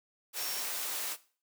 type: tone in noise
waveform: sine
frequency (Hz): 5520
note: F8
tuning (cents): -21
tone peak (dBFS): -41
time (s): 0.36-0.64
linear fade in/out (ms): 50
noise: white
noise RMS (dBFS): -36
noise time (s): 0.33-1.17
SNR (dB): -8
effects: noise-tail reverb RT60 0.4 s tail -17 dB re dry + high-pass 400 Hz 12 dB/octave